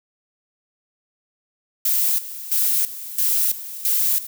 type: noise with tremolo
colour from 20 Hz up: violet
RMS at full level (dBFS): -19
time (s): 1.85-4.27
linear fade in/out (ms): 5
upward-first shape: square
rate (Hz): 1.5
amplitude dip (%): 80
effects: none